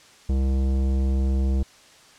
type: tone with tanh clipping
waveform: sine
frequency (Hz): 66.5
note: C2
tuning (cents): +29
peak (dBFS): -21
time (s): 0.29-1.63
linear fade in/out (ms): 5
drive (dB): 15
effects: white hiss -51 dBFS RMS until 2.18 s + low-pass 7000 Hz 12 dB/octave